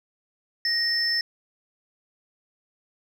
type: tone pair together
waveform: sine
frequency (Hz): 1871 / 5285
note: A#6 / E8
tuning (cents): +6 / +4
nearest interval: octave + tritone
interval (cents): 1798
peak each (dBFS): -26 / -22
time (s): 0.65-1.21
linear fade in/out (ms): 2
effects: tanh soft clip ceiling -15 dBFS